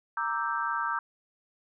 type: chord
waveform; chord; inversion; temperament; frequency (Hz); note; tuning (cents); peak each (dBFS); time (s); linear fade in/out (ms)
sine; E half-diminished seventh; second; equal; 932.3 / 1174.7 / 1318.5 / 1568; Bb5 / D6 / E6 / G6; 0 / 0 / 0 / 0; -33; 0.17-0.99; 2
effects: none